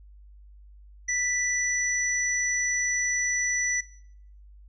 sine tone pair together, 1975.5 / 5920 Hz, B6 / F#8, 0 / 0 cents, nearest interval octave + perfect fifth, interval 1900 cents, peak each -27 dBFS, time 1.08-3.81 s, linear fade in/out 10 ms, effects noise-tail reverb RT60 0.7 s tail -21 dB re dry + added 50 Hz sine -47 dBFS peak until 4.68 s

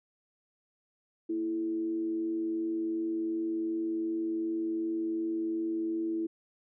sine tone with frequency modulation, 329.6 Hz, E4, in tune, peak -29 dBFS, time 1.29-6.27 s, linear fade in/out 10 ms, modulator 97.3 Hz, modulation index 0.3, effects none

